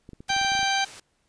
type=clicks; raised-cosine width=3 ms; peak=-29 dBFS; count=11; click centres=0.091 / 0.133 / 0.205 / 0.303 / 0.365 / 0.414 / 0.448 / 0.519 / 0.552 / 0.592 / 0.63 s
type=low-pass noise; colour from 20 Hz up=white; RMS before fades=-45 dBFS; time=0.28-1 s; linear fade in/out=5 ms; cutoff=8300 Hz; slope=12 dB/octave
type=harmonic tone; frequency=784 Hz; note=G5; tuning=in tune; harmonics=1 / 2 / 3 / 4 / 5 / 6 / 8; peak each=-25 / -28 / -30 / -31 / -32 / -33 / -34 dBFS; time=0.29-0.85 s; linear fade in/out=10 ms
effects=pink hiss -70 dBFS RMS until 1.28 s + resampled to 22050 Hz